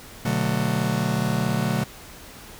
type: chord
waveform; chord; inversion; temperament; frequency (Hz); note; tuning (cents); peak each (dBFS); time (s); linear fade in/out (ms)
45% pulse; B minor seventh; none; just; 123.47 / 148.16 / 185.21 / 222.2; B2 / D3 / F#3 / A3; 0 / +16 / +2 / +17; -27; 0.25-1.84; 5
effects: pink hiss -43 dBFS RMS until 2.59 s